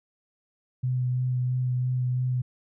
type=tone with vibrato; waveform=sine; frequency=126.2 Hz; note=B2; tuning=38 cents sharp; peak=-23 dBFS; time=0.83-2.42 s; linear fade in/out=10 ms; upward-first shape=sine; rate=3 Hz; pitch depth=14 cents each way; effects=none